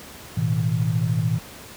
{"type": "chord", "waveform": "sine", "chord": "A suspended second", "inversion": "none", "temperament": "equal with one note detuned", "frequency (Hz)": [110, 123.47, 160.58], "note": ["A2", "B2", "E3"], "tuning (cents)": [0, 0, -45], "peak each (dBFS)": [-23, -24, -23], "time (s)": [0.37, 1.39], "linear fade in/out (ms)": 5, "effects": ["pink hiss -41 dBFS RMS until 1.76 s", "high-pass 60 Hz 12 dB/octave"]}